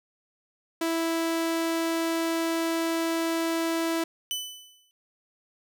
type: tone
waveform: sawtooth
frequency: 329.6 Hz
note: E4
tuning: in tune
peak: -21 dBFS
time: 0.81-4.04 s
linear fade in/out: 5 ms
type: tone with exponential decay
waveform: sawtooth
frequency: 3000 Hz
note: F#7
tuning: 23 cents sharp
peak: -23 dBFS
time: 4.31-4.91 s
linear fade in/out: 0 ms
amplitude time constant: 130 ms
effects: none